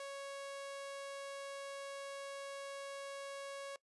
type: tone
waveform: sawtooth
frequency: 554.4 Hz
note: C#5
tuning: in tune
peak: -40 dBFS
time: 0-3.76 s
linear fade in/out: 2 ms
effects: noise-tail reverb RT60 0.1 s tail -21 dB re dry + resampled to 24000 Hz